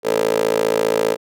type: tone with high-pass filter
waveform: 15% pulse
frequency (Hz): 55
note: A1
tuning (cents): 0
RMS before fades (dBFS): -18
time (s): 0.03-1.17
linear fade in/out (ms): 50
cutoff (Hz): 430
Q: 5.7
effects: none